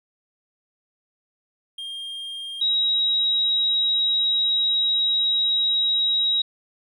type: tone pair in turn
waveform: triangle / sine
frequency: 3212 / 3827 Hz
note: G7 / A#7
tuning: +41 / +45 cents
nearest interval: minor third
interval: 304 cents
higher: second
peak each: -29 / -18 dBFS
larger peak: second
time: 1.78-2.61 / 2.61-6.42 s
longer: second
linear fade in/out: 5 ms
effects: none